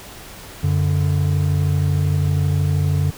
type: tone pair together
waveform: triangle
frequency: 92.5 / 145.32 Hz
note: F#2 / D3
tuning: 0 / -18 cents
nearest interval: minor sixth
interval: 782 cents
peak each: -16 dBFS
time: 0.63-3.11 s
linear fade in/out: 10 ms
effects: pink hiss -38 dBFS RMS until 3.17 s